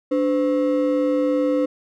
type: ring-modulated tone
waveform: triangle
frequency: 401.2 Hz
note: G4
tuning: 40 cents sharp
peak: -12 dBFS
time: 0.11-1.66 s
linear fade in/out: 10 ms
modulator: 109 Hz
effects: none